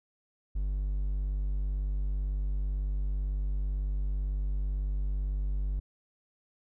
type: tone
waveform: triangle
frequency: 49 Hz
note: G1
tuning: in tune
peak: -26 dBFS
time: 0.55-5.8 s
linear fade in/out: 10 ms
effects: none